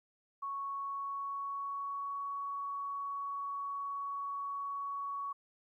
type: tone with pitch glide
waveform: sine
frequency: 1108.7 to 1120.3 Hz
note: C#6 to C#6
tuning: 0 to +18 cents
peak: -36 dBFS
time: 0.42-5.33 s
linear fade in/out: 10 ms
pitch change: +18 cents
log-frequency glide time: 0.71-2.21 s
effects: 13-bit

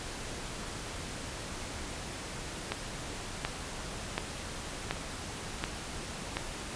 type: click train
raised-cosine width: 0.3 ms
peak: -14 dBFS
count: 6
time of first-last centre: 2.72-6.37 s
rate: 1.37 Hz
effects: pink hiss -40 dBFS RMS until 6.75 s + resampled to 22050 Hz

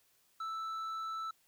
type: tone with tanh clipping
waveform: sine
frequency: 1318.5 Hz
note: E6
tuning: in tune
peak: -38 dBFS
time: 0.4-1.31 s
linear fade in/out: 5 ms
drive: 6 dB
effects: white hiss -71 dBFS RMS until 1.47 s

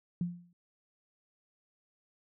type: tone with exponential decay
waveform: sine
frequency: 174.61 Hz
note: F3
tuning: in tune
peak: -27 dBFS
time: 0.21-0.53 s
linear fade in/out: 2 ms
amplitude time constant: 69 ms
effects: none

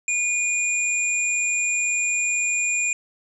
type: tone pair together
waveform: sine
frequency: 2437 / 7318 Hz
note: D#7 / A#8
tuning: -37 / -33 cents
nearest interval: octave + perfect fifth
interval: 1904 cents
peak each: -22 / -24 dBFS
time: 0.08-2.93 s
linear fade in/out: 2 ms
effects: none

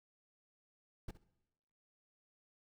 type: noise with echo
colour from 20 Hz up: brown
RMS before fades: -42 dBFS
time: 1.08-1.11 s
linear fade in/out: 5 ms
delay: 65 ms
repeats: 2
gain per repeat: -15 dB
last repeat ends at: 1.24 s
effects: noise-tail reverb RT60 1.0 s tail -20 dB re dry

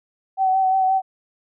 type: tone with vibrato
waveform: sine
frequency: 760 Hz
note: F#5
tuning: 46 cents sharp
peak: -15 dBFS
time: 0.37-1.02 s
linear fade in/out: 50 ms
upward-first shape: sine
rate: 5.7 Hz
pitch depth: 22 cents each way
effects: none

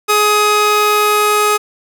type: tone pair together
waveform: sawtooth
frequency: 419.3 / 1258 Hz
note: G#4 / D#6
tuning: +17 / +19 cents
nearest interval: octave + perfect fifth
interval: 1902 cents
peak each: -10 dBFS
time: 0.08-1.58 s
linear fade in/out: 20 ms
effects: none

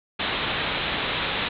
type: low-pass noise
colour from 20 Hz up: white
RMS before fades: -27 dBFS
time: 0.19-1.49 s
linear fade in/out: 10 ms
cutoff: 3900 Hz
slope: 96 dB/octave
effects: none

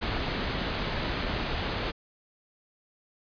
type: low-pass noise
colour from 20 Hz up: pink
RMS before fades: -31 dBFS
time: 0.01-1.92 s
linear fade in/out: 20 ms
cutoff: 4600 Hz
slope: 48 dB/octave
effects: resampled to 11025 Hz

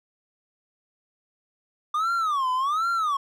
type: tone with vibrato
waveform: triangle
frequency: 1182 Hz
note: D6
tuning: 11 cents sharp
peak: -20 dBFS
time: 1.94-3.17 s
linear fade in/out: 5 ms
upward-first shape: sine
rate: 1.3 Hz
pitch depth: 270 cents each way
effects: none

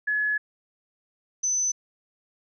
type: tone pair in turn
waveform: sine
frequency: 1700 / 6058 Hz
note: G#6 / F#8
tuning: +40 / +40 cents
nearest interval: octave + minor seventh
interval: 2200 cents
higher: second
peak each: -22 dBFS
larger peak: neither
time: 0.07-0.38 / 1.43-1.72 s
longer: first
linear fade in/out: 10 ms
effects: none

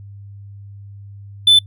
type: tone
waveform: triangle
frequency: 3514 Hz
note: A7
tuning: 3 cents flat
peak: -5 dBFS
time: 1.47-1.59 s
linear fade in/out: 5 ms
effects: noise-tail reverb RT60 0.1 s tail -26 dB re dry + added 100 Hz sine -34 dBFS peak until 1.66 s

